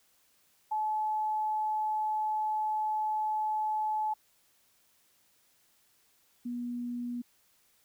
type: tone pair in turn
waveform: sine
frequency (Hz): 860 / 242.1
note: A5 / B3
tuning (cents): -40 / -34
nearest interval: octave + minor seventh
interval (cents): 2194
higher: first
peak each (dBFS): -28 / -33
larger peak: first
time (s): 0.71-4.14 / 6.45-7.22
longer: first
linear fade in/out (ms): 10
effects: white hiss -68 dBFS RMS until 7.84 s